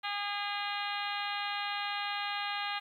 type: harmonic tone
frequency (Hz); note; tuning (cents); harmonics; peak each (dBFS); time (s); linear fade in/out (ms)
407.7; G#4; -32; 2 / 3 / 4 / 5 / 6 / 7 / 8 / 9 / 10; -38 / -40 / -41 / -42 / -43 / -43 / -44 / -45 / -45; 0.03-2.8; 20
effects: 11-bit